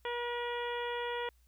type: harmonic tone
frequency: 480 Hz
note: B4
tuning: 49 cents flat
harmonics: 1 / 2 / 3 / 4 / 5 / 6 / 7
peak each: -37 / -39 / -45 / -43 / -48 / -48 / -47 dBFS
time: 0.05-1.29 s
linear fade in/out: 2 ms
effects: added 60 Hz sine -63 dBFS peak until 1.47 s + white hiss -74 dBFS RMS until 1.47 s